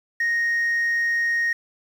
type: tone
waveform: sine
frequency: 1864.7 Hz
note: A#6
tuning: in tune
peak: -17 dBFS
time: 0.2-1.53 s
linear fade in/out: 5 ms
effects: tanh soft clip ceiling -18 dBFS + 8-bit